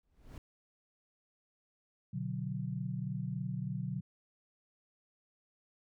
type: noise with exponential growth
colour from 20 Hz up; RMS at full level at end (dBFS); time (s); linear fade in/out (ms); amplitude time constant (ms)
brown; -42; 0.03-0.38; 2; 75
type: chord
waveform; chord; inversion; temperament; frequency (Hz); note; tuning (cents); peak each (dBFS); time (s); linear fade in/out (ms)
sine; B minor; none; equal; 123.47 / 146.83 / 185; B2 / D3 / F#3; 0 / 0 / 0; -39; 2.13-4.01; 10
effects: none